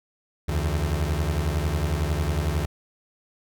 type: beating tone pair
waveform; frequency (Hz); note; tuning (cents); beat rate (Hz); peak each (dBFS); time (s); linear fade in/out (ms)
30% pulse; 73.42 / 84.42; D2 / E2; 0 / +42; 11; -22 / -24; 0.48-2.66; 10
effects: none